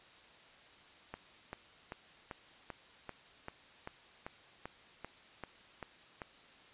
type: click train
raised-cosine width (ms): 0.5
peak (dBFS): -27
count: 14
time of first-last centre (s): 1.14-6.218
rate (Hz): 2.56
effects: white hiss -59 dBFS RMS until 6.73 s + resampled to 8000 Hz